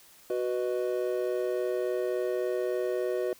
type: chord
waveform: triangle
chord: B major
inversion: second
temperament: just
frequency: 370.4 / 493.9 / 617.4 Hz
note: F#4 / B4 / D#5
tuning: +2 / 0 / -14 cents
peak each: -28 / -30 / -32 dBFS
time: 0.3-3.33 s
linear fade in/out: 2 ms
effects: white hiss -56 dBFS RMS until 3.39 s